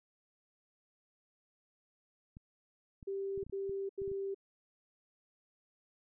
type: clicks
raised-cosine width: 5 ms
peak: -38 dBFS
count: 10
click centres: 2.369 / 3.028 / 3.377 / 3.429 / 3.466 / 3.497 / 3.695 / 4.018 / 4.078 / 4.116 s
type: tone bursts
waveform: sine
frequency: 392 Hz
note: G4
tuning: in tune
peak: -35 dBFS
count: 3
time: 3.07-4.346 s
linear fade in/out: 10 ms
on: 370 ms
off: 83 ms
effects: none